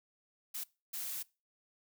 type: noise bursts at uneven times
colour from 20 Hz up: blue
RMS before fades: -40 dBFS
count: 2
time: 0.54-0.64 / 0.93-1.23 s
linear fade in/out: 10 ms
effects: noise-tail reverb RT60 0.3 s tail -23 dB re dry